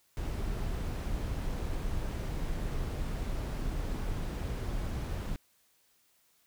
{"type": "noise", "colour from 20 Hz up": "brown", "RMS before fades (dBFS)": -34, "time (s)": [0.17, 5.36], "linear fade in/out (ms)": 0, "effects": ["white hiss -69 dBFS RMS until 6.46 s"]}